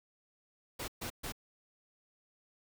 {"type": "noise bursts", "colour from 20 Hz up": "pink", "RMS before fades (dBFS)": -40, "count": 3, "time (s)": [0.79, 1.323], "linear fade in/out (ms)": 10, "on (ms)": 91, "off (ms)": 130, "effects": []}